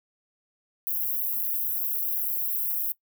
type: high-pass noise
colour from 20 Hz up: white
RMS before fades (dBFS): -28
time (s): 0.87-2.92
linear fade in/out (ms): 0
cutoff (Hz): 12000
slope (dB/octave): 48
effects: noise-tail reverb RT60 0.1 s tail -20 dB re dry